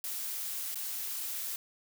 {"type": "noise with dropouts", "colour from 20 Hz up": "blue", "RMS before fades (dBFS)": -37, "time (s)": [0.04, 1.56], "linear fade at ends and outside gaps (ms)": 1, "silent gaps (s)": [0.745, 0.756], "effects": []}